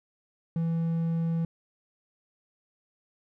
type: tone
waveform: triangle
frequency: 165.5 Hz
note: E3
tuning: 7 cents sharp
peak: -23 dBFS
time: 0.56-1.45 s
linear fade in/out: 2 ms
effects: none